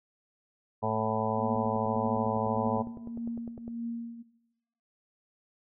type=harmonic tone; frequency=110 Hz; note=A2; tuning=in tune; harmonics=1 / 2 / 4 / 5 / 6 / 7 / 8 / 9; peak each=-35 / -35 / -35 / -35 / -35 / -35 / -35 / -35 dBFS; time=0.82-2.83 s; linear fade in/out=20 ms
type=tone with tremolo; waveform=sine; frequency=233.1 Hz; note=A#3; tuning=in tune; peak=-31 dBFS; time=1.37-4.23 s; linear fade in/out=20 ms; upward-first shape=triangle; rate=1.7 Hz; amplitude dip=80%
type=click train; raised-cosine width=2 ms; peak=-30 dBFS; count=22; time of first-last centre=1.56-3.679 s; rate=9.91 Hz
effects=noise-tail reverb RT60 1.0 s tail -19 dB re dry